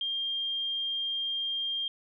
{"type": "tone", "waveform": "sine", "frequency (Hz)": 3203, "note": "G7", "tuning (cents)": 37, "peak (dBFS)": -29, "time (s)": [0.01, 1.88], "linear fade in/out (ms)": 2, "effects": []}